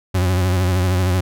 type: tone with vibrato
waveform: 40% pulse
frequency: 91.5 Hz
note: F#2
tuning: 19 cents flat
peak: -14 dBFS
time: 0.14-1.21 s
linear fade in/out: 10 ms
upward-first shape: sine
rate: 13 Hz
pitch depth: 59 cents each way
effects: none